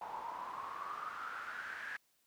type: noise with band-pass filter sweep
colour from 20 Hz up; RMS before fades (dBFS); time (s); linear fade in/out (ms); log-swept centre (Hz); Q
pink; -44; 0.01-1.97; 5; 860 to 1700; 8.6
effects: white hiss -75 dBFS RMS until 2.26 s